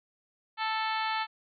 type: harmonic tone with a mistuned harmonic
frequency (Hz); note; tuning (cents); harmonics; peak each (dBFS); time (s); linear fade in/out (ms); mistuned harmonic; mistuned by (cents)
440; A4; 0; 2 / 3 / 4 / 5 / 6 / 7 / 8 / 9 / 10; -31 / -35 / -37 / -39 / -41 / -42 / -43 / -44 / -45; 0.57-1.27; 50; 9; +33
effects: none